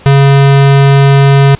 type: tone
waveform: square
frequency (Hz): 138.59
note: C#3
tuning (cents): 0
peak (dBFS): -3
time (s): 0.06-1.55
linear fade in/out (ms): 0
effects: pink hiss -36 dBFS RMS until 1.59 s + resampled to 8000 Hz